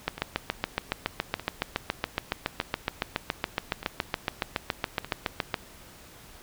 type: two click trains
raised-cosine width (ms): 0.3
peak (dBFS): -20 / -9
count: 5 / 40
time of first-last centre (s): 0.18-5.046 / 0.08-5.542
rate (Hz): 0.822 / 7.14
effects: pink hiss -50 dBFS RMS until 6.42 s